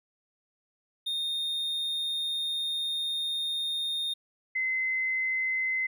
triangle / sine tone pair in turn, 3672 / 2053 Hz, A#7 / C7, -27 / -33 cents, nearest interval minor seventh, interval 1006 cents, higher first, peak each -27 / -26 dBFS, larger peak second, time 1.06-4.14 / 4.55-5.87 s, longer first, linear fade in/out 10 ms, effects none

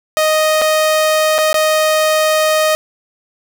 sawtooth tone with dropouts, 622.3 Hz, D#5, in tune, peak -7 dBFS, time 0.17-2.75 s, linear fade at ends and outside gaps 0 ms, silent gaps 0.615-0.619 / 1.382-1.386 / 1.529-1.543 s, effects none

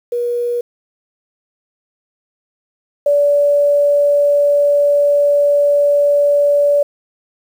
sine tone pair in turn, 480.3 / 576.6 Hz, B4 / D5, -48 / -32 cents, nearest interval minor third, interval 316 cents, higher second, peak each -15 / -9 dBFS, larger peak second, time 0.12-0.61 / 3.06-6.83 s, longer second, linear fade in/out 5 ms, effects 7-bit

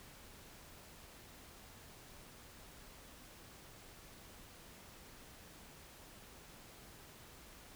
silence, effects pink hiss -57 dBFS RMS until 7.75 s

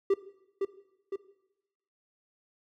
triangle tone with echo, 392 Hz, G4, in tune, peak -19 dBFS, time 0.1-0.14 s, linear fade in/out 5 ms, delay 510 ms, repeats 2, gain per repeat -5 dB, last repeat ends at 1.16 s, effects noise-tail reverb RT60 0.9 s tail -17 dB re dry

